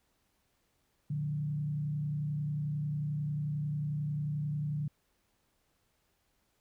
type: tone with frequency modulation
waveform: sine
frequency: 148.3 Hz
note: D3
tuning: 17 cents sharp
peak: -31 dBFS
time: 1.1-4.88 s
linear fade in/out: 5 ms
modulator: 31.2 Hz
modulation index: 0.49
effects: pink hiss -75 dBFS RMS until 6.6 s